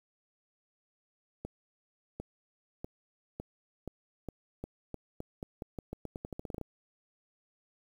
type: accelerating click train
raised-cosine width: 2 ms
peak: -25 dBFS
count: 23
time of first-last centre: 1.45-6.613 s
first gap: 750 ms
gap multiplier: 0.86
effects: 9-bit